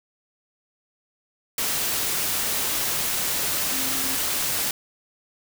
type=tone in noise; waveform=sine; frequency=264.6 Hz; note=C4; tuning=20 cents sharp; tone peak=-35 dBFS; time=3.72-4.15 s; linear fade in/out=2 ms; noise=white; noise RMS=-25 dBFS; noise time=1.58-4.71 s; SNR=-13 dB; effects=none